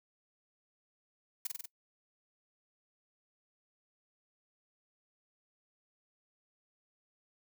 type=noise with echo; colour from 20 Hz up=blue; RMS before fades=-35 dBFS; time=1.45-1.47 s; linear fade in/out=5 ms; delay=47 ms; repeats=4; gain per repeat=-2 dB; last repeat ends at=1.658 s; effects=noise-tail reverb RT60 0.1 s tail -21 dB re dry